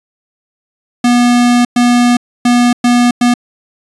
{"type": "tone bursts at uneven times", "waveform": "square", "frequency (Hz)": 242.6, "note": "B3", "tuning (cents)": -31, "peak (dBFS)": -7, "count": 5, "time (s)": [[1.04, 1.65], [1.76, 2.17], [2.45, 2.73], [2.84, 3.11], [3.21, 3.34]], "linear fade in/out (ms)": 5, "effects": ["resampled to 24000 Hz"]}